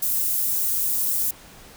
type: high-pass noise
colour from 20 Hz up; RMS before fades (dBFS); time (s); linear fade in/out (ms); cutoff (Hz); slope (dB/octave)
white; -23; 0.02-1.31; 5; 11000; 12
effects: pink hiss -46 dBFS RMS until 1.76 s